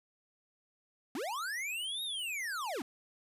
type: linear two-way sweep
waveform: square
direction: up then down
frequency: 221.8 to 3800 to 221.8 Hz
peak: -36 dBFS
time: 1.15-2.82 s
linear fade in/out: 2 ms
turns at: 2.03 s
effects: resampled to 32000 Hz